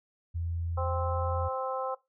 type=tone with pitch glide; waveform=sine; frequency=84.5 to 85.58 Hz; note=E2 to F2; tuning=+43 to -35 cents; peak=-30 dBFS; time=0.34-1.49 s; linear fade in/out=20 ms; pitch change=+22 cents; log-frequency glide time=0.64-1.32 s
type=harmonic tone; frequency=261.6 Hz; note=C4; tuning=in tune; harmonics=2 / 3 / 4 / 5; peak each=-34 / -36 / -37 / -38 dBFS; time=0.77-1.95 s; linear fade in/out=10 ms
effects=noise-tail reverb RT60 0.2 s tail -18 dB re dry